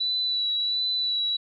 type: tone with vibrato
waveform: sine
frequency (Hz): 3951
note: B7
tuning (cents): 0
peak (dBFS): -23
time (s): 0-1.37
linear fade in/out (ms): 10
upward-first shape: sine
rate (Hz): 1.4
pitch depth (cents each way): 22
effects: none